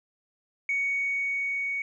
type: tone with level ramp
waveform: sine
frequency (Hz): 2233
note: C#7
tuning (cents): +12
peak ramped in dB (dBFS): -23 to -27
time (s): 0.69-1.82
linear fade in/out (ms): 2
effects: tanh soft clip ceiling -20 dBFS